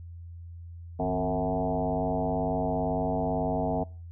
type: tone with frequency modulation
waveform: sine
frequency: 454.8 Hz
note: A#4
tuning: 43 cents flat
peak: -25 dBFS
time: 0.99-3.84 s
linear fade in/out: 10 ms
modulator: 98 Hz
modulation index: 3.5
effects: noise-tail reverb RT60 0.4 s tail -23 dB re dry + added 85 Hz sine -40 dBFS peak until 4.11 s